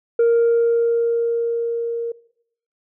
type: tone with level ramp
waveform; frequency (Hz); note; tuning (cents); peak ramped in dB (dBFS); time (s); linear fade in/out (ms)
sine; 466.2; A#4; 0; -9 to -22; 0.19-2.12; 5
effects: noise-tail reverb RT60 0.7 s tail -21 dB re dry + tanh soft clip ceiling -11 dBFS